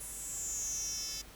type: tone with high-pass filter sweep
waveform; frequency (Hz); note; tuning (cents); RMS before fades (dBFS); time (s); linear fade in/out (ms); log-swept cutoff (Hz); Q
10% pulse; 440.2; A4; +1; -39; 0-1.22; 10; 9300 to 4700; 7.7
effects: added 50 Hz sine -54 dBFS peak until 1.35 s + pink hiss -54 dBFS RMS until 1.35 s